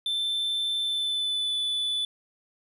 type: tone with pitch glide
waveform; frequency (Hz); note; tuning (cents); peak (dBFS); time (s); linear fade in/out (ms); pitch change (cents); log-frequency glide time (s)
triangle; 3544 to 3479; A7 to A7; +12 to -20; -24; 0.06-2.05; 2; -32; 0.81-1.55
effects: none